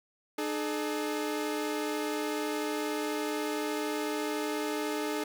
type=tone pair together; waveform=sawtooth; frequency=302 / 426.1 Hz; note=D4 / G#4; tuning=+48 / +44 cents; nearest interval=tritone; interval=596 cents; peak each=-29 / -30 dBFS; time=0.38-5.24 s; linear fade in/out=5 ms; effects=none